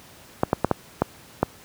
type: clicks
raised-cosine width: 1 ms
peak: -3 dBFS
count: 6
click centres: 0.434 / 0.531 / 0.646 / 0.713 / 1.02 / 1.43 s
effects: pink hiss -48 dBFS RMS until 1.64 s + high-pass 80 Hz 12 dB/octave